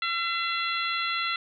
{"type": "harmonic tone", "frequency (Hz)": 678, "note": "E5", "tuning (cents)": 49, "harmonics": [2, 3, 4, 5, 6], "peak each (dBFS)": [-30, -32, -33, -34, -35], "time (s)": [0.02, 1.36], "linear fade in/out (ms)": 2, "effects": []}